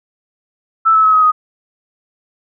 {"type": "tone with pitch steps", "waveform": "sine", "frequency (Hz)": [1320, 1301.8, 1283.9, 1266.2, 1248.8], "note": ["E6", "E6", "E6", "D#6", "D#6"], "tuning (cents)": [2, -22, -46, 30, 6], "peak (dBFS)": -7, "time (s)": [0.85, 1.32], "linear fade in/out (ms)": 20, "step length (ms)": 94, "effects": []}